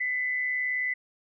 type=tone pair together; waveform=sine; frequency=2001 / 2140 Hz; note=B6 / C7; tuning=+22 / +38 cents; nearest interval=minor second; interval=116 cents; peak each=-26 / -38 dBFS; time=0-0.94 s; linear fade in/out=10 ms; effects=none